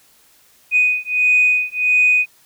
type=beating tone pair; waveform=sine; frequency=2489 / 2490.5 Hz; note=D#7 / D#7; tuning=0 / +1 cents; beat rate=1.5 Hz; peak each=-15 dBFS; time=0.71-2.26 s; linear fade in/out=50 ms; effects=tanh soft clip ceiling -5 dBFS + white hiss -53 dBFS RMS until 2.45 s